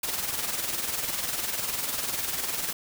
white noise with tremolo, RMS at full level -28 dBFS, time 0.03-2.73 s, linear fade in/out 5 ms, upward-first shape sine, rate 20 Hz, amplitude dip 55%, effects none

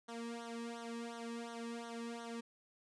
sawtooth tone with flanger, 233.1 Hz, A#3, in tune, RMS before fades -45 dBFS, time 0.08-2.41 s, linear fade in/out 10 ms, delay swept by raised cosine 0.4 to 1.4 ms, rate 2.8 Hz, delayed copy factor -1, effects resampled to 22050 Hz

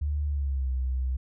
sine tone with pitch glide, 73.42 to 64.29 Hz, D2 to C2, 0 to -30 cents, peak -25 dBFS, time 0.01-1.17 s, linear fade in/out 10 ms, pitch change -230 cents, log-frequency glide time 0.26-0.71 s, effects none

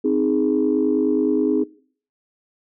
sine chord, Ab major, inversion first, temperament equal, 261.6 / 311.1 / 415.3 Hz, C4 / Eb4 / Ab4, 0 / 0 / 0 cents, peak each -20 dBFS, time 0.04-1.64 s, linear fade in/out 10 ms, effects noise-tail reverb RT60 0.5 s tail -21 dB re dry + tanh soft clip ceiling -8 dBFS

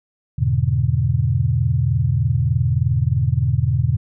sine chord, E dominant seventh, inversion none, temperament equal with one note detuned, 84.53 / 103.83 / 123.47 / 146.83 Hz, E2 / G#2 / B2 / D3, +44 / 0 / 0 / 0 cents, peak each -22 / -22 / -18 / -22 dBFS, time 0.38-3.97 s, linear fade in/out 10 ms, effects none

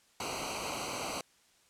pink noise with comb filter, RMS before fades -37 dBFS, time 0.2-1.21 s, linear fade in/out 2 ms, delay 0.57 ms, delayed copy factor -1, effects white hiss -66 dBFS RMS until 1.69 s + low-pass 9000 Hz 12 dB/octave

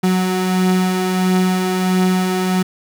35% pulse beating tone pair, 183.5 / 185 Hz, F#3 / F#3, -14 / 0 cents, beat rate 1.5 Hz, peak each -21 / -13 dBFS, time 0.03-2.63 s, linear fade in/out 10 ms, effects none

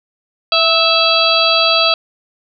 harmonic tone with a mistuned harmonic, 660 Hz, E5, 2 cents sharp, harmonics 1 / 2 / 4 / 5 / 6 / 7, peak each -17 / -17 / -17 / -17 / -17 / -17 dBFS, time 0.52-1.94 s, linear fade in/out 2 ms, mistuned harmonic 2, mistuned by -28 cents, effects none

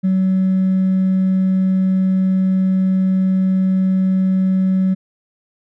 triangle tone with hard clipping, 188.4 Hz, F#3, 32 cents sharp, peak -12 dBFS, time 0.03-4.95 s, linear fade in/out 20 ms, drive 2 dB, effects none

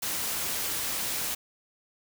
white noise, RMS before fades -31 dBFS, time 0.02-1.35 s, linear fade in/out 10 ms, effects none

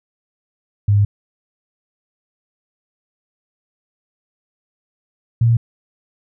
sine tone pair in turn, 102.2 / 116.36 Hz, G#2 / A#2, -27 / -3 cents, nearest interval major second, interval 224 cents, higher second, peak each -10 dBFS, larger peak neither, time 0.88-1.05 / 5.41-5.57 s, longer first, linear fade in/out 5 ms, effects none

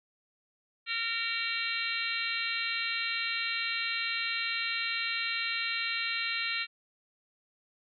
harmonic tone with a mistuned harmonic, 460 Hz, A#4, 23 cents flat, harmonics 3 / 4 / 5 / 6 / 7 / 8 / 9, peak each -40 / -38 / -35 / -36 / -41 / -41 / -37 dBFS, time 0.86-6.67 s, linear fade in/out 50 ms, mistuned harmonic 9, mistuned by -30 cents, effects none

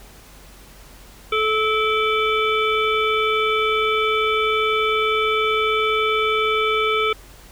harmonic tone with a mistuned harmonic, 434.6 Hz, A4, 21 cents flat, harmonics 1 / 3 / 5 / 7 / 8, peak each -21 / -21 / -23 / -30 / -29 dBFS, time 1.32-7.13 s, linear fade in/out 5 ms, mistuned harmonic 5, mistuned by +110 cents, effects added 47 Hz sine -45 dBFS peak until 7.51 s + pink hiss -46 dBFS RMS until 7.51 s

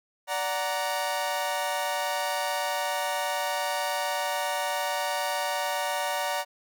sawtooth chord, D augmented, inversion none, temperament equal with one note detuned, 582.6 / 740 / 932.3 Hz, D5 / F#5 / A#5, -14 / 0 / 0 cents, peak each -28 / -28 / -27 dBFS, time 0.27-6.45 s, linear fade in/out 50 ms, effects none

